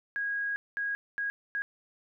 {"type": "tone bursts at uneven times", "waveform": "sine", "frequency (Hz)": 1644, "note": "G#6", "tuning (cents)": -18, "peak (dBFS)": -29, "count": 4, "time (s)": [[0.16, 0.56], [0.77, 0.95], [1.18, 1.3], [1.55, 1.62]], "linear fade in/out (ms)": 0, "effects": []}